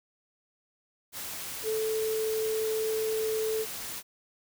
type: tone in noise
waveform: sine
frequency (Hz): 438.5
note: A4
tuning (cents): -6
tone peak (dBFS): -27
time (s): 1.63-3.66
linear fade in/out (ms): 50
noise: white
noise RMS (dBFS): -38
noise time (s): 1.12-4.03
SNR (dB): +8
effects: none